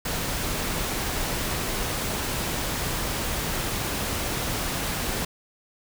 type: noise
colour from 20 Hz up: pink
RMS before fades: -28 dBFS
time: 0.05-5.25 s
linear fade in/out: 5 ms
effects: none